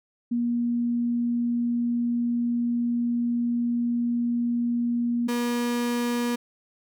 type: tone pair in turn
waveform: sine / 35% pulse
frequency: 238.2 / 240.1 Hz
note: A#3 / B3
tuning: +38 / -49 cents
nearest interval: unison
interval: 13 cents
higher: second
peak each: -22 dBFS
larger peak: neither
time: 0.31-5.28 / 5.28-6.36 s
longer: first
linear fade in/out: 10 ms
effects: none